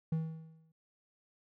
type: tone with exponential decay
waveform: triangle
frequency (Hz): 160.6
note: E3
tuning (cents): -45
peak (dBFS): -26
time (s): 0.12-0.72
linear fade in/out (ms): 5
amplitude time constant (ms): 130
effects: none